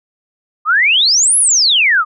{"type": "exponential two-way sweep", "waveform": "sine", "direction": "up then down", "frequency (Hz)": [1177, 11175, 1177], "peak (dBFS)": -8, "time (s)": [0.65, 2.05], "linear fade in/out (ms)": 50, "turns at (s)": 1.38, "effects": []}